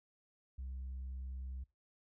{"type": "tone", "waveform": "sine", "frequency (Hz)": 65, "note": "C2", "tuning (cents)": -11, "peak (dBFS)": -39, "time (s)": [0.58, 1.64], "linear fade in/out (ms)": 10, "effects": ["noise-tail reverb RT60 0.3 s tail -26 dB re dry", "tanh soft clip ceiling -39 dBFS"]}